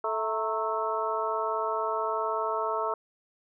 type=harmonic tone with a mistuned harmonic; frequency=218.9 Hz; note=A3; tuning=9 cents flat; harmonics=2 / 3 / 4 / 5 / 6; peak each=-33 / -33 / -33 / -33 / -33 dBFS; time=0.04-2.94 s; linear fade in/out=2 ms; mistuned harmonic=4; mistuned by=+84 cents; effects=none